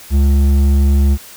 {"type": "tone with hard clipping", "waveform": "sine", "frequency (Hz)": 69.7, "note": "C#2", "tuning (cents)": 10, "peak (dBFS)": -10, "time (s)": [0.1, 1.18], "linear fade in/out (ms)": 50, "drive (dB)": 8, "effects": ["white hiss -37 dBFS RMS until 1.36 s"]}